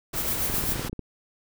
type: noise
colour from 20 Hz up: pink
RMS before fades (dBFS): -33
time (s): 0.13-0.89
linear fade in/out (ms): 10
type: noise with tremolo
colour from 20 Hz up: violet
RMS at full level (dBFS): -26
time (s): 0.14-0.77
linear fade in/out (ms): 50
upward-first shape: sine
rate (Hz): 7.6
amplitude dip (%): 55
type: clicks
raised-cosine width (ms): 3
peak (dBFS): -20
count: 12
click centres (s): 0.499 / 0.541 / 0.583 / 0.639 / 0.691 / 0.721 / 0.758 / 0.795 / 0.849 / 0.896 / 0.93 / 0.993
effects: none